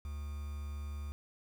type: tone with quantisation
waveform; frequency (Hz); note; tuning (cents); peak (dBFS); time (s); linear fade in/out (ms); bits
triangle; 72.7; D2; -17; -36; 0.05-1.12; 0; 9
effects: none